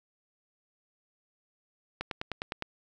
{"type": "click train", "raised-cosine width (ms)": 0.3, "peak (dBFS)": -17, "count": 7, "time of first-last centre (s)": [2.01, 2.623], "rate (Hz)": 9.78, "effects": []}